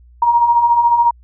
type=beating tone pair; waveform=sine; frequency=932.3 / 946.3 Hz; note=A#5 / A#5; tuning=0 / +26 cents; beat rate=14 Hz; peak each=-18 / -10 dBFS; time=0.22-1.11 s; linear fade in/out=5 ms; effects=added 60 Hz sine -42 dBFS peak until 1.23 s